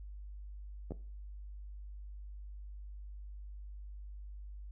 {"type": "clicks", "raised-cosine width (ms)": 2, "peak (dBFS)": -28, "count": 2, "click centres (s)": [0.908, 0.92], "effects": ["noise-tail reverb RT60 0.4 s tail -17 dB re dry", "added 50 Hz sine -44 dBFS peak until 4.71 s"]}